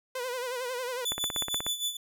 sawtooth tone with vibrato, 500 Hz, B4, 21 cents sharp, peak -28 dBFS, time 0.15-1.05 s, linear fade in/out 5 ms, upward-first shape sine, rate 11 Hz, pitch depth 76 cents each way
sawtooth tone with tremolo, 3478 Hz, A7, 21 cents flat, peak -24 dBFS, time 1.05-1.97 s, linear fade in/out 5 ms, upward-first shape sine, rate 6.5 Hz, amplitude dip 75%
click train, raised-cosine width 0.5 ms, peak -18 dBFS, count 10, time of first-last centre 1.12-1.665 s, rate 16.5 Hz
effects none

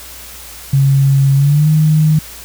sine tone with pitch glide, 137.1 to 154.78 Hz, C#3 to D#3, -19 to -9 cents, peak -7 dBFS, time 0.73-2.19 s, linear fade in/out 5 ms, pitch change +210 cents, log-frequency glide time 1.36-1.69 s, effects added 60 Hz sine -39 dBFS peak until 2.44 s + white hiss -33 dBFS RMS until 2.44 s

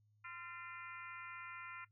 harmonic tone with a mistuned harmonic, 344.6 Hz, F4, 23 cents flat, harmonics 3 / 4 / 5 / 6 / 7 / 8, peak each -56 / -50 / -57 / -54 / -54 / -62 dBFS, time 0.24-1.85 s, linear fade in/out 10 ms, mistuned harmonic 5, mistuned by +68 cents, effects noise-tail reverb RT60 0.1 s tail -17 dB re dry + added 105 Hz sine -70 dBFS peak until 1.91 s

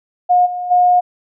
sine tone with level steps, 718 Hz, F5, 48 cents sharp, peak -8 / -20 / -8 dBFS, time 0.29-1.01 s, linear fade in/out 20 ms, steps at 0.45 / 0.7 s, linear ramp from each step 20 ms, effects none

